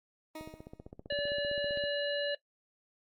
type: tone with exponential decay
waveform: 20% pulse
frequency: 314 Hz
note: D#4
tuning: 16 cents sharp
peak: -35 dBFS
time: 0.35-0.91 s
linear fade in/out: 5 ms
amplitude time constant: 120 ms
type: click train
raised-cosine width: 2 ms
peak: -32 dBFS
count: 23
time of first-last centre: 0.41-1.839 s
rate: 15.4 Hz
type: harmonic tone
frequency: 576 Hz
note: D5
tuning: 34 cents flat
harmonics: 1 / 3 / 5 / 7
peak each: -32 / -37 / -39 / -40 dBFS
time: 1.1-2.35 s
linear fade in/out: 5 ms
effects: noise-tail reverb RT60 0.1 s tail -18 dB re dry + Opus 32 kbps